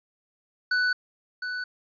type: tone with echo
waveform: square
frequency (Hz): 1490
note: F#6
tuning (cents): +12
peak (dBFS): -22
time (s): 0.71-0.93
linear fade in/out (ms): 5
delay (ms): 710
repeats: 1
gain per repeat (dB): -8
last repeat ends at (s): 1.64
effects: resampled to 11025 Hz